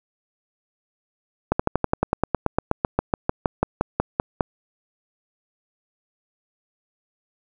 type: slowing click train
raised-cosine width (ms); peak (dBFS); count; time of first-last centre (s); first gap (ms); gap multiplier
1; -4; 23; 1.52-4.408; 75; 1.05
effects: none